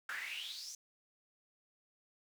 brown noise with high-pass filter sweep, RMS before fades -44 dBFS, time 0.09-0.75 s, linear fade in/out 2 ms, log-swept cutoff 1500 to 6400 Hz, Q 7.3, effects none

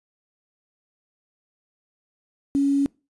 sine tone with quantisation, 279.3 Hz, C#4, 13 cents sharp, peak -17 dBFS, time 2.55-2.86 s, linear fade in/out 0 ms, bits 7, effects noise-tail reverb RT60 0.3 s tail -24 dB re dry + resampled to 24000 Hz

